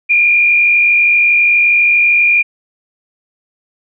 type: tone with frequency modulation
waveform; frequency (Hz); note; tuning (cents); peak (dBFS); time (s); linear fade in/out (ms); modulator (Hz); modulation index
sine; 2411; D7; +45; -7; 0.09-2.43; 20; 52.4; 0.99
effects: none